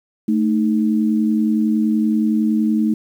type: tone pair together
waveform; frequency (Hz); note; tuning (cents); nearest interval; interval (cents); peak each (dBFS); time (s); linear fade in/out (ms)
sine; 220 / 310.7; A3 / D#4; 0 / -2; tritone; 598; -15 / -20; 0.28-2.94; 5
effects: 8-bit